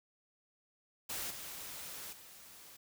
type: noise with level steps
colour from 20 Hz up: white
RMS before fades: -40 / -46 / -55 dBFS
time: 1.09-2.77 s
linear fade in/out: 10 ms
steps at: 1.3 / 2.12 s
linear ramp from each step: 10 ms
effects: none